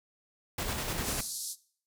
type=noise with tremolo; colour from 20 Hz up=pink; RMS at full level=-33 dBFS; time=0.58-1.21 s; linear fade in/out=5 ms; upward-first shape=square; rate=10 Hz; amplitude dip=30%
type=band-pass noise; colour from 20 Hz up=white; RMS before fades=-38 dBFS; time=1.02-1.56 s; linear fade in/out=50 ms; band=4100 to 12000 Hz; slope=48 dB/octave
effects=noise-tail reverb RT60 0.5 s tail -19 dB re dry